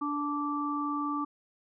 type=harmonic tone; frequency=291.7 Hz; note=D4; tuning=12 cents flat; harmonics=1 / 3 / 4; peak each=-32 / -40 / -32 dBFS; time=0.01-1.25 s; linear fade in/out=10 ms; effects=none